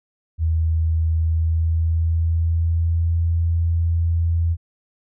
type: tone with pitch glide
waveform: sine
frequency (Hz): 80.8 to 83.7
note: E2 to E2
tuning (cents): -34 to +27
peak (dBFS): -16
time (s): 0.38-4.57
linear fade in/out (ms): 50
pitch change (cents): +61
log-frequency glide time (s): 1.1-3.19
effects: none